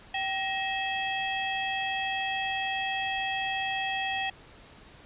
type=tone cluster; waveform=sine; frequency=773 / 1884 / 2611 / 3261 Hz; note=G5 / A#6 / E7 / G#7; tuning=-24 / +18 / -17 / -32 cents; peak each=-32 / -34 / -34 / -35 dBFS; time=0.14-4.3 s; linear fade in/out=5 ms; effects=pink hiss -52 dBFS RMS until 5.05 s + resampled to 8000 Hz